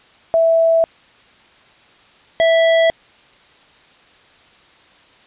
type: tone pair in turn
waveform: sine / square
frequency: 658 / 658 Hz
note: E5 / E5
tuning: -3 / -3 cents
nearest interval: unison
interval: 0 cents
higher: neither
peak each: -10 / -11 dBFS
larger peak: first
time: 0.34-0.84 / 2.4-2.9 s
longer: neither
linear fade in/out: 0 ms
effects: white hiss -49 dBFS RMS until 5.26 s + resampled to 8000 Hz